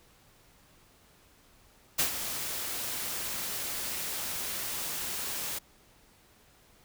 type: noise with ADSR envelope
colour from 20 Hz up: white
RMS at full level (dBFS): -25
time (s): 1.98-5.59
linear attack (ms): 16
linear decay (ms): 99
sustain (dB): -10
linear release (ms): 10
effects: pink hiss -61 dBFS RMS until 6.84 s